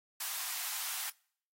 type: high-pass noise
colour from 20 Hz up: white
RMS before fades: -38 dBFS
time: 0.2-1.1 s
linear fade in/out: 5 ms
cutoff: 720 Hz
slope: 48 dB/octave
effects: noise-tail reverb RT60 0.6 s tail -25 dB re dry + AAC 48 kbps